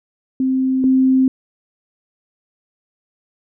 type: tone pair in turn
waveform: sine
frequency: 261.6 / 261.6 Hz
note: C4 / C4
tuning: 0 / 0 cents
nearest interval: unison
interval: 0 cents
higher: neither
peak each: -14 / -10 dBFS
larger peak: second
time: 0.4-0.84 / 0.84-1.28 s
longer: neither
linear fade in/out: 2 ms
effects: none